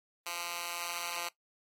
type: tone with high-pass filter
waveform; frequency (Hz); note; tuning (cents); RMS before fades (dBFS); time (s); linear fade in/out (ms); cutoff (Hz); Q
10% pulse; 172.8; F3; -18; -39; 0.26-1.29; 5; 1500; 0.68
effects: noise-tail reverb RT60 0.1 s tail -18 dB re dry + AAC 48 kbps